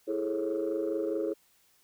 sine chord, A major seventh, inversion second, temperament equal with one note detuned, 329.6 / 415.3 / 440 / 544.2 Hz, E4 / G#4 / A4 / C#5, 0 / 0 / 0 / -32 cents, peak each -32 / -32 / -35 / -34 dBFS, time 0.07-1.34 s, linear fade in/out 20 ms, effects tanh soft clip ceiling -22 dBFS + white hiss -66 dBFS RMS until 1.83 s

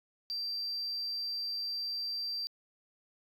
sine tone, 4699 Hz, D8, in tune, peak -32 dBFS, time 0.3-2.47 s, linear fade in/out 0 ms, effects tanh soft clip ceiling -31 dBFS

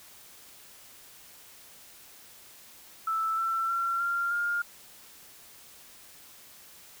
sine tone with pitch steps, 1319 / 1341.3 / 1363.9 / 1387 / 1410.4 Hz, E6 / E6 / F6 / F6 / F6, +1 / +30 / -41 / -12 / +17 cents, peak -26 dBFS, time 3.07-4.62 s, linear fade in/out 5 ms, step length 310 ms, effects white hiss -52 dBFS RMS until 7 s

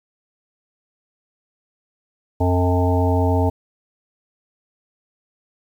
harmonic tone with a mistuned harmonic, 89.3 Hz, F2, 39 cents sharp, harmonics 1 / 3 / 5 / 7 / 9 / 10, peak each -17 / -22 / -24 / -25 / -27 / -27 dBFS, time 2.4-3.5 s, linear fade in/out 10 ms, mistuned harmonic 7, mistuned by +35 cents, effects 8-bit

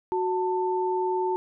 sine tone pair together, 369 / 890 Hz, F#4 / A5, -5 / +20 cents, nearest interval octave + minor third, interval 1525 cents, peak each -25 / -27 dBFS, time 0.12-1.36 s, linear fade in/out 0 ms, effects none

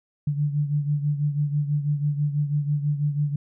sine beating tone pair, 145.5 / 151.6 Hz, D3 / D#3, -16 / -45 cents, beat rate 6.1 Hz, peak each -22 / -28 dBFS, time 0.27-3.36 s, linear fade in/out 5 ms, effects none

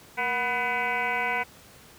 sine tone with frequency modulation, 1500 Hz, F#6, 23 cents sharp, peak -24 dBFS, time 0.17-1.44 s, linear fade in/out 20 ms, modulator 256 Hz, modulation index 3.7, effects pink hiss -51 dBFS RMS until 1.98 s + high-pass 60 Hz 12 dB/octave

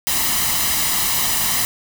white noise with comb filter, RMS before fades -19 dBFS, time 0.07-1.65 s, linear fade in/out 0 ms, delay 1 ms, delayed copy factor +0.6, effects none

